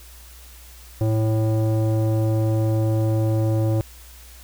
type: tone with low-pass filter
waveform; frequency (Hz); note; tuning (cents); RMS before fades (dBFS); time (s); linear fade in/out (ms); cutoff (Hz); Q
square; 110; A2; 0; -20; 1.01-3.81; 0; 550; 1.6
effects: added 60 Hz sine -43 dBFS peak until 4.43 s + white hiss -47 dBFS RMS until 4.43 s